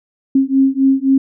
sine beating tone pair, 267 / 270.8 Hz, C4 / C#4, +35 / -40 cents, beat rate 3.8 Hz, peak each -13 dBFS, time 0.35-1.18 s, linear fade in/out 5 ms, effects none

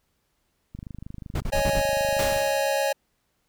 click train, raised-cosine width 5 ms, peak -25 dBFS, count 42, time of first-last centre 0.75-2.364 s, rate 25.4 Hz
brown noise bursts, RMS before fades -26 dBFS, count 5, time 1.35-1.802 s, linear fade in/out 5 ms, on 56 ms, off 43 ms
square chord, C# suspended second, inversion none, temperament equal, 554.4 / 622.3 / 830.6 Hz, C#5 / D#5 / G#5, 0 / 0 / 0 cents, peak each -25 / -29 / -29 dBFS, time 1.52-2.93 s, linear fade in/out 10 ms
pink noise with exponential decay, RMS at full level -27 dBFS, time 2.19-2.84 s, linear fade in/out 1 ms, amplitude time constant 140 ms
effects pink hiss -72 dBFS RMS until 3.48 s

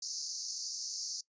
white band-pass noise, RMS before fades -40 dBFS, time 0.02-1.21 s, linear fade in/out 5 ms, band 4500 to 6700 Hz, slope 96 dB/octave, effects noise-tail reverb RT60 0.1 s tail -21 dB re dry + resampled to 16000 Hz

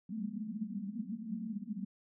white band-pass noise, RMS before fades -40 dBFS, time 0.09-1.85 s, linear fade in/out 5 ms, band 190 to 230 Hz, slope 96 dB/octave, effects none

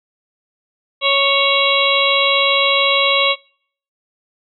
harmonic tone, 554.4 Hz, C#5, in tune, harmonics 1 / 2 / 4 / 5 / 6 / 7, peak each -19 / -19 / -19 / -19 / -19 / -19 dBFS, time 1.01-3.36 s, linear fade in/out 50 ms, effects noise-tail reverb RT60 0.6 s tail -26 dB re dry

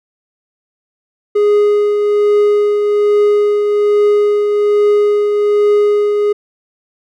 triangle tone with tremolo, 414.4 Hz, G#4, 4 cents flat, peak -5 dBFS, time 1.35-6.33 s, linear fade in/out 10 ms, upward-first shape triangle, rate 1.2 Hz, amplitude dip 40%, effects none

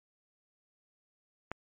click, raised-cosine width 0.5 ms, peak -20 dBFS, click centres 1.516 s, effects MP3 48 kbps

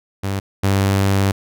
sawtooth tone pair in turn, 98 / 98 Hz, G2 / G2, 0 / 0 cents, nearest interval unison, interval 0 cents, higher neither, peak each -16 / -10 dBFS, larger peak second, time 0.23-0.4 / 0.63-1.32 s, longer second, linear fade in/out 10 ms, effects none

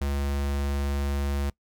square tone, 70.3 Hz, C#2, 25 cents sharp, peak -26 dBFS, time 0.01-1.5 s, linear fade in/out 5 ms, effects noise-tail reverb RT60 0.1 s tail -22 dB re dry

